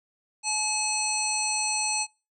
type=harmonic tone; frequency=856 Hz; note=A5; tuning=48 cents flat; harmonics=1 / 3 / 5 / 7 / 9 / 10; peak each=-32 / -32 / -32 / -32 / -32 / -32 dBFS; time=0.43-2.07 s; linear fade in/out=50 ms; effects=noise-tail reverb RT60 0.3 s tail -26 dB re dry